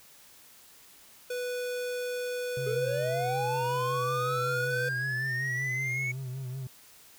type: tone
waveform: square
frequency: 493.9 Hz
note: B4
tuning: in tune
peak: -32 dBFS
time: 1.3-4.89 s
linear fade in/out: 5 ms
type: tone with vibrato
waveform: triangle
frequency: 130 Hz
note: C3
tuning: 11 cents flat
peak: -32 dBFS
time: 2.57-6.67 s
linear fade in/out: 2 ms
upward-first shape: sine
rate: 5.3 Hz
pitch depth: 67 cents each way
type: linear sweep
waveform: triangle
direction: up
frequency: 417.5 to 2234 Hz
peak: -28 dBFS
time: 2.66-6.12 s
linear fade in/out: 10 ms
effects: white hiss -55 dBFS RMS until 7.18 s